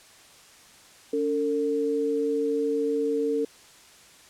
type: tone pair together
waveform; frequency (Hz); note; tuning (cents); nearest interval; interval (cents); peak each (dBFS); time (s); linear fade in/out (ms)
sine; 284.4 / 451.5; C#4 / A4; +45 / +45; minor sixth; 800; -28 / -24; 1.13-3.45; 5
effects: white hiss -52 dBFS RMS until 4.29 s + low-pass 9000 Hz 12 dB/octave